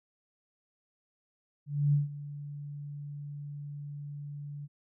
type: tone with ADSR envelope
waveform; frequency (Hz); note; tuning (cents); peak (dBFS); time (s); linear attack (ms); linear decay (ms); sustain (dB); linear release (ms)
sine; 144.8; D3; -24; -21; 1.66-4.68; 270; 150; -17; 37
effects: none